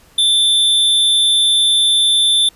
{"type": "tone with amplitude modulation", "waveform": "square", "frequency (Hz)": 3540, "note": "A7", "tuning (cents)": 10, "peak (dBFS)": -9, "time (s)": [0.18, 2.49], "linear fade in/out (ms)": 5, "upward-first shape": "sine", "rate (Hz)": 251, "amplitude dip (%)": 40, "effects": ["pink hiss -49 dBFS RMS until 2.55 s", "resampled to 32000 Hz"]}